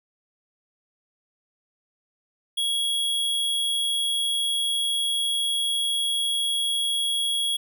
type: tone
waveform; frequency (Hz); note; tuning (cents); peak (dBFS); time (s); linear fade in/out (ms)
square; 3322; G#7; 0; -23; 2.57-7.57; 10
effects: none